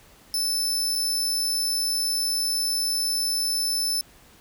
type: tone with dropouts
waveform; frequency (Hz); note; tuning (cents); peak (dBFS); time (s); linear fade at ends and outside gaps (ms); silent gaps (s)
sawtooth; 5274; E8; 0; -20; 0.34-4.01; 1; 0.954-0.958
effects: pink hiss -53 dBFS RMS until 4.4 s